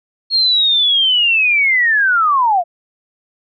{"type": "linear sweep", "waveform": "sine", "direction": "down", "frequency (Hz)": [4290, 659.3], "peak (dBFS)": -10, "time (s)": [0.3, 2.64], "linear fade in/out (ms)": 50, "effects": []}